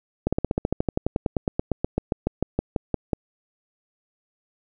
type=slowing click train; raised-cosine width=2 ms; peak=-8 dBFS; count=27; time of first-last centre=0.27-3.132 s; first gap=56 ms; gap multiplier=1.05; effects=none